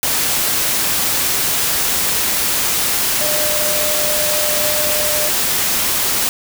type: tone in noise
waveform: sine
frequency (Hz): 602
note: D5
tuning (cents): +43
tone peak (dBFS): -22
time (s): 3.21-5.29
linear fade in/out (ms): 0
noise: white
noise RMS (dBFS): -17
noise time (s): 0.03-6.29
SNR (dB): -8
effects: none